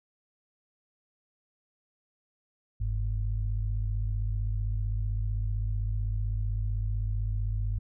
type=tone pair together; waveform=sine; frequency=47.94 / 103.6 Hz; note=G1 / G#2; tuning=-38 / -4 cents; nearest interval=octave + minor second; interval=1334 cents; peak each=-28 / -30 dBFS; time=2.8-7.79 s; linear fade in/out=10 ms; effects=tanh soft clip ceiling -19 dBFS